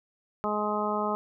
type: harmonic tone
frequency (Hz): 210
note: G#3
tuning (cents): +19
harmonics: 1 / 2 / 3 / 4 / 5 / 6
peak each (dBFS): -33 / -33 / -33 / -33 / -33 / -33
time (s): 0.44-1.15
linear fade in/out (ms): 0
effects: none